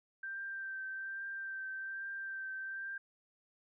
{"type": "tone with vibrato", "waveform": "sine", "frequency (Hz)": 1568, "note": "G6", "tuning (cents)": 0, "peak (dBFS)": -39, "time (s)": [0.23, 2.98], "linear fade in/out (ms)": 5, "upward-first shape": "triangle", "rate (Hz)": 1.2, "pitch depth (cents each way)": 21, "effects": []}